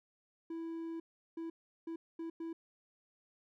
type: tone bursts at uneven times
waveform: triangle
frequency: 329.6 Hz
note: E4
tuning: in tune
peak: -37 dBFS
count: 5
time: 0.5-1 / 1.37-1.5 / 1.87-1.96 / 2.19-2.3 / 2.4-2.53 s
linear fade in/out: 5 ms
effects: none